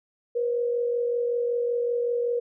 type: tone pair together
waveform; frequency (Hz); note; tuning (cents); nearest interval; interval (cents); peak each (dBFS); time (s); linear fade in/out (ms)
sine; 478 / 523.3; A#4 / C5; +43 / 0; major second; 157; -23 / -34; 0.35-2.4; 10
effects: none